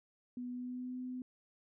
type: tone with pitch glide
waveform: sine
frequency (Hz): 246.9 to 252.8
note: B3 to B3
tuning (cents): 0 to +41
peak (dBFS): -39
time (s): 0.37-1.22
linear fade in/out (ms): 2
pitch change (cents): +41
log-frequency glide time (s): 0.5-0.97
effects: none